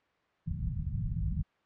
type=low-pass noise; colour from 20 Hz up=white; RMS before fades=-33 dBFS; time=0.46-1.43 s; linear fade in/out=20 ms; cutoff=170 Hz; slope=48 dB/octave; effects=white hiss -70 dBFS RMS until 1.65 s + low-pass 2000 Hz 12 dB/octave